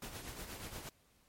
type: noise with tremolo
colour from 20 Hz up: pink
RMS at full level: -44 dBFS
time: 0.02-0.89 s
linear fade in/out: 2 ms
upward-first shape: triangle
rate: 8.4 Hz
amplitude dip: 60%
effects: pink hiss -70 dBFS RMS until 1.28 s + MP3 64 kbps